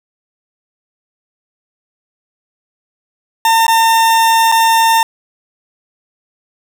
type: tone with dropouts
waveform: 40% pulse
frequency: 906 Hz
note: A#5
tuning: 50 cents flat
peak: -7 dBFS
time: 3.45-5.03 s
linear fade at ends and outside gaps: 2 ms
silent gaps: 3.667-3.68 / 4.517-4.522 s
effects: none